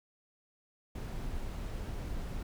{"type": "noise", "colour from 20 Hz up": "brown", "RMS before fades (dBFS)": -38, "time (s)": [0.95, 2.43], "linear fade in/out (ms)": 5, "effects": []}